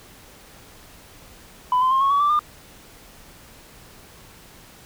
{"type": "tone with pitch steps", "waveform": "sine", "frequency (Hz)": [1000, 1031.7, 1064.4, 1098.1, 1132.9, 1168.8, 1205.8], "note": ["B5", "C6", "C6", "C#6", "C#6", "D6", "D6"], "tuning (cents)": [21, -25, 29, -17, 37, -9, 45], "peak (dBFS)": -14, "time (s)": [1.72, 2.392], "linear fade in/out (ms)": 2, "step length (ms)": 96, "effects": ["tanh soft clip ceiling -13 dBFS", "pink hiss -47 dBFS RMS until 4.85 s"]}